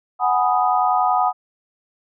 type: chord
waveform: sine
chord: G# minor seventh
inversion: third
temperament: equal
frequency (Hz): 740 / 830.6 / 987.8 / 1244.5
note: F#5 / G#5 / B5 / D#6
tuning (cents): 0 / 0 / 0 / 0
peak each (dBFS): -18 / -22 / -23 / -21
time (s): 0.19-1.33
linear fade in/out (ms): 50
effects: none